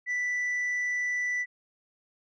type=tone; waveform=sine; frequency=1975.5 Hz; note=B6; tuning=in tune; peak=-24 dBFS; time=0.06-1.46 s; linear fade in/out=50 ms; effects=tanh soft clip ceiling -26 dBFS